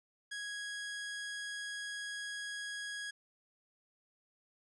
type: tone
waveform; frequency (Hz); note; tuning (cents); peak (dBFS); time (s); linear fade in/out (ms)
sawtooth; 1657; G#6; -4; -36; 0.31-3.11; 10
effects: resampled to 24000 Hz